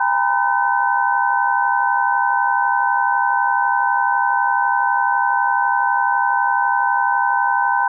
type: tone cluster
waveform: sine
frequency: 805 / 929 / 1001 / 1523 Hz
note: G5 / A#5 / B5 / F#6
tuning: +46 / -6 / +23 / +50 cents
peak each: -20 dBFS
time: 0-7.88 s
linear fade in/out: 5 ms
effects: none